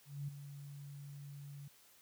sine tone with ADSR envelope, 142.3 Hz, C#3, 46 cents sharp, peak -37 dBFS, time 0.05-1.68 s, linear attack 230 ms, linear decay 9 ms, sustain -10 dB, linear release 5 ms, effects white hiss -65 dBFS RMS until 2.01 s + high-pass 60 Hz 12 dB/octave

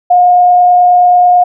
sine tone with frequency modulation, 716 Hz, F5, 43 cents sharp, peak -3 dBFS, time 0.1-1.44 s, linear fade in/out 10 ms, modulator 29.3 Hz, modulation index 0.21, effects none

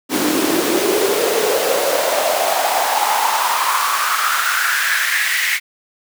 pink noise with high-pass filter sweep, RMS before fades -17 dBFS, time 0.09-5.6 s, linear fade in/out 50 ms, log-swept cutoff 280 to 2100 Hz, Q 5.5, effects none

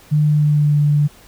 sine tone with pitch glide, 150.3 to 147.12 Hz, D3 to D3, +40 to +3 cents, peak -11 dBFS, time 0.11-1.08 s, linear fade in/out 20 ms, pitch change -37 cents, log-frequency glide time 0.25-0.79 s, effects pink hiss -46 dBFS RMS until 1.27 s

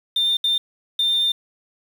sine tone bursts at uneven times, 3604 Hz, A7, 41 cents sharp, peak -15 dBFS, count 3, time 0.16-0.37 / 0.44-0.58 / 0.99-1.32 s, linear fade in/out 5 ms, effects tanh soft clip ceiling -14 dBFS + 7-bit

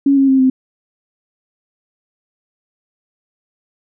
sine tone with pitch steps, 277.9 / 271.9 / 266 / 260.2 Hz, C#4 / C#4 / C4 / C4, +4 / -33 / +29 / -9 cents, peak -8 dBFS, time 0.06-0.5 s, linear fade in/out 5 ms, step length 110 ms, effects none

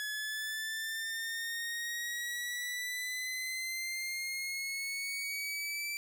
sawtooth exponential sweep, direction up, 1699 to 2335 Hz, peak -32 dBFS, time 0-5.97 s, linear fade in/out 0 ms, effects none

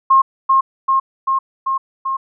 sine tone with echo, 1071 Hz, C6, 40 cents sharp, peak -7 dBFS, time 0.1-0.22 s, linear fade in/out 10 ms, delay 390 ms, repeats 5, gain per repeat -2 dB, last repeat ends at 2.17 s, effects none

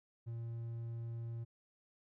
triangle tone, 116 Hz, A#2, 8 cents flat, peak -38 dBFS, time 0.26-1.45 s, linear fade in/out 20 ms, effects none

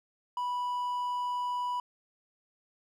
triangle tone, 984 Hz, B5, 7 cents flat, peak -28 dBFS, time 0.37-1.8 s, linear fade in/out 2 ms, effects none

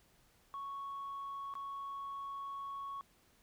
sine tone with dropouts, 1108.7 Hz, C#6, in tune, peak -39 dBFS, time 0.54-3.01 s, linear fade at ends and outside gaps 0 ms, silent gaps 1.539-1.553 s, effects tanh soft clip ceiling -38 dBFS + pink hiss -69 dBFS RMS until 3.42 s

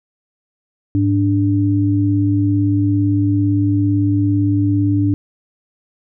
sine tone pair together, 103.49 / 292.7 Hz, G#2 / D4, -6 / -6 cents, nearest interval octave + tritone, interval 1800 cents, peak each -15 dBFS, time 0.95-5.14 s, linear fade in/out 0 ms, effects none

